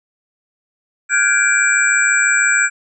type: tone cluster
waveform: sine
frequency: 1414 / 1520 / 1654 / 2348 / 7650 Hz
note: F6 / F#6 / G#6 / D7 / A#8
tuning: +21 / +46 / -8 / -1 / +44 cents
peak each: -18 dBFS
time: 1.09-2.7 s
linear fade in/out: 50 ms
effects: none